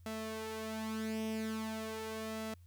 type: tone with flanger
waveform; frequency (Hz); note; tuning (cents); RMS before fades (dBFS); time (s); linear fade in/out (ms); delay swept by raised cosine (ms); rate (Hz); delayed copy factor
sawtooth; 220; A3; 0; -40; 0.06-2.54; 2; 1.5 to 4.2; 0.42; +0.65
effects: added 87 Hz sine -55 dBFS peak until 2.66 s + white hiss -75 dBFS RMS until 2.66 s